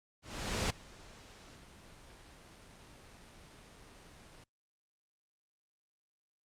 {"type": "noise with ADSR envelope", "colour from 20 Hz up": "pink", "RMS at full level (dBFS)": -32, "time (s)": [0.22, 4.44], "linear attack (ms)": 480, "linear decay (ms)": 8, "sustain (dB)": -23, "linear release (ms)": 4, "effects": ["low-pass 8000 Hz 12 dB/octave", "Opus 48 kbps"]}